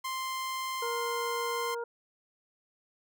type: tone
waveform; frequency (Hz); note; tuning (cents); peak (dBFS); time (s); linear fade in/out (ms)
sawtooth; 1046.5; C6; 0; -29; 0.04-1.75; 10
type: harmonic tone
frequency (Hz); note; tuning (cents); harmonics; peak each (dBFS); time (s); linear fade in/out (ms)
470; A#4; +14; 1 / 2 / 3; -34 / -40 / -43; 0.82-1.84; 5
effects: none